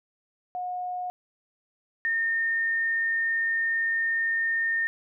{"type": "tone pair in turn", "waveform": "sine", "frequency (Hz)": [724, 1824.4], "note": ["F#5", "A#6"], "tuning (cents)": [-38, -38], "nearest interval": "octave + major third", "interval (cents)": 1600, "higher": "second", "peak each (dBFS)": [-29, -23], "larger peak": "second", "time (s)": [[0.55, 1.1], [2.05, 4.87]], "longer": "second", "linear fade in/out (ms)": 0, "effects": []}